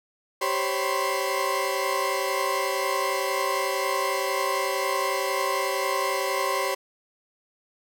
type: tone cluster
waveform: 30% pulse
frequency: 387.6 / 529 / 560 / 996 / 1056 Hz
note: G4 / C5 / C#5 / B5 / C6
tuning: -20 / +19 / +18 / +14 / +16 cents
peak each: -28 dBFS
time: 0.41-6.75 s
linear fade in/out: 10 ms
effects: none